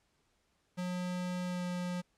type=tone with pitch glide; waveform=square; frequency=180.1 to 178.65 Hz; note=F#3 to F3; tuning=-46 to +40 cents; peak=-35 dBFS; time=0.77-2.02 s; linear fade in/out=20 ms; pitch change=-14 cents; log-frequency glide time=1.45-1.64 s; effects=pink hiss -75 dBFS RMS until 2.17 s + low-pass 9000 Hz 12 dB/octave